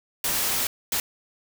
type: noise bursts at uneven times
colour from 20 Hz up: white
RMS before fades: -25 dBFS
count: 2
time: 0.24-0.67 / 0.92-1 s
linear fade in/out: 2 ms
effects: none